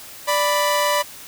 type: tone pair together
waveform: sawtooth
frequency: 587.3 / 987.8 Hz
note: D5 / B5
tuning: 0 / 0 cents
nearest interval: major sixth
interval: 900 cents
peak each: -16 dBFS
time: 0.27-1.03 s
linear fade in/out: 20 ms
effects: white hiss -39 dBFS RMS until 1.27 s